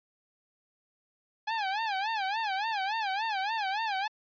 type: tone with vibrato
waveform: sawtooth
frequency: 830.6 Hz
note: G#5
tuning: in tune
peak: -25 dBFS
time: 1.47-4.08 s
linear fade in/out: 10 ms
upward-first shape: sine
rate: 3.5 Hz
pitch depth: 160 cents each way
effects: resampled to 11025 Hz